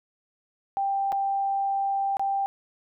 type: tone with dropouts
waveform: sine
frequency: 788 Hz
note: G5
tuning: 9 cents sharp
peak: -23 dBFS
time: 0.77-2.46 s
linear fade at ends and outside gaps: 0 ms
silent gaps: 1.12-1.126 / 2.169-2.195 s
effects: none